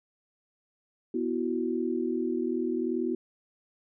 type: chord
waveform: sine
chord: B suspended fourth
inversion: none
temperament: equal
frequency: 246.9 / 329.6 / 370 Hz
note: B3 / E4 / F#4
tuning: 0 / 0 / 0 cents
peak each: -31 dBFS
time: 1.14-3.15 s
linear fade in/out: 5 ms
effects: none